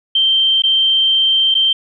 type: tone with dropouts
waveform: sine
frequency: 3136 Hz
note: G7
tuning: in tune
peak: -10 dBFS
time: 0.15-1.73 s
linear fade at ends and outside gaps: 5 ms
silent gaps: 0.621-0.636 / 1.543-1.55 s
effects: none